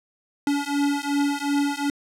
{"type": "beating tone pair", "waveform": "square", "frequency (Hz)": [283.9, 286.6], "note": ["C#4", "D4"], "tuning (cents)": [41, -42], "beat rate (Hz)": 2.7, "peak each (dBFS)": -25, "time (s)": [0.47, 1.9], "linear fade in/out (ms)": 2, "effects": ["low-pass 11000 Hz 12 dB/octave"]}